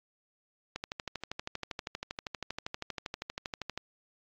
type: click train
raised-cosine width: 0.2 ms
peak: -18 dBFS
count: 39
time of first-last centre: 0.76-3.776 s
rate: 12.6 Hz
effects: low-pass 6000 Hz 12 dB/octave + AAC 32 kbps